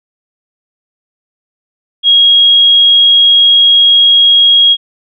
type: tone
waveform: sine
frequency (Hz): 3286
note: G#7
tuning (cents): -19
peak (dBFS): -3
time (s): 2.03-4.77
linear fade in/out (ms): 50
effects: none